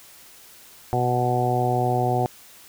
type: harmonic tone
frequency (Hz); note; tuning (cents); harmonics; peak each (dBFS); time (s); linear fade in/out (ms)
123.47; B2; 0; 1 / 2 / 3 / 4 / 5 / 6 / 7; -24 / -31 / -27 / -30 / -31 / -23 / -33; 0.93-2.26; 0
effects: white hiss -48 dBFS RMS until 2.68 s